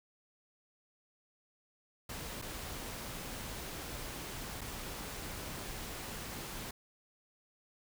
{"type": "noise with dropouts", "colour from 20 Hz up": "pink", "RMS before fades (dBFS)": -43, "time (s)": [2.09, 6.71], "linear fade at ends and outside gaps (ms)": 5, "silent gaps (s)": [[2.417, 2.421], [4.61, 4.614]], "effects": []}